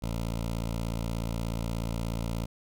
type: tone with notch filter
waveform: 15% pulse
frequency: 56.7 Hz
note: A#1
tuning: 47 cents flat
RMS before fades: -32 dBFS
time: 0.02-2.46 s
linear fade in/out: 10 ms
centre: 1700 Hz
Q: 1.9
effects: none